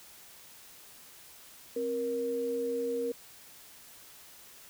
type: tone pair together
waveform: sine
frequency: 264.8 / 471.8 Hz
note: C4 / A#4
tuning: +21 / +21 cents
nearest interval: minor seventh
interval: 1000 cents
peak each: -38 / -30 dBFS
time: 1.76-3.12 s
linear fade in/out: 5 ms
effects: white hiss -53 dBFS RMS until 4.69 s